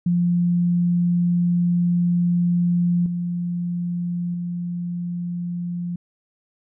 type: tone with level steps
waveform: sine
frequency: 174.61 Hz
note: F3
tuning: in tune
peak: -16 / -22 / -24 dBFS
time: 0.06-5.96 s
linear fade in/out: 5 ms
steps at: 3.06 / 4.34 s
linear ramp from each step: 2 ms
effects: none